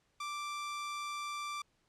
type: tone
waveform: sawtooth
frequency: 1174.7 Hz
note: D6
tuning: in tune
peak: -34 dBFS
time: 0.2-1.62 s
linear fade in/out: 5 ms
effects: pink hiss -75 dBFS RMS until 1.88 s + low-pass 8000 Hz 12 dB/octave